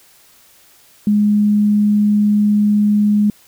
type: tone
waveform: sine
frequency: 208.1 Hz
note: G#3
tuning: 4 cents sharp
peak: -10 dBFS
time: 1.07-3.3 s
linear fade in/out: 2 ms
effects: white hiss -49 dBFS RMS until 3.47 s